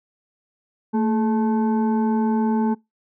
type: tone with frequency modulation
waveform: sine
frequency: 223.6 Hz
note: A3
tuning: 28 cents sharp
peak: -17 dBFS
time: 0.93-2.75 s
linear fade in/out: 20 ms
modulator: 650 Hz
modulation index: 0.67
effects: noise-tail reverb RT60 0.2 s tail -25 dB re dry